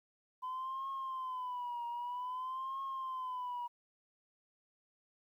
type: tone with vibrato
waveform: sine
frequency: 1012 Hz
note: B5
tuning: 42 cents sharp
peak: -36 dBFS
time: 0.42-3.68 s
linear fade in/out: 20 ms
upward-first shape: triangle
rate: 0.52 Hz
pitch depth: 120 cents each way
effects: tanh soft clip ceiling -35 dBFS + 12-bit